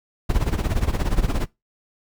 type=noise with tremolo; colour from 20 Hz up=brown; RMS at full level=-18 dBFS; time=0.29-1.46 s; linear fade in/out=10 ms; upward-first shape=sine; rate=17 Hz; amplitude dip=80%; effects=noise-tail reverb RT60 0.2 s tail -22 dB re dry